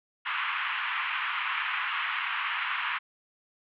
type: band-pass noise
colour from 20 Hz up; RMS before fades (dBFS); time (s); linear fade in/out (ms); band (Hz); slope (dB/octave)
pink; -31; 0.25-2.99; 20; 1000 to 3000; 48
effects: none